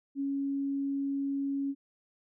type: tone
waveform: sine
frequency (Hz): 277.2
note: C#4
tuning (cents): 0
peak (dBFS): -29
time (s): 0.15-1.75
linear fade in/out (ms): 50
effects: none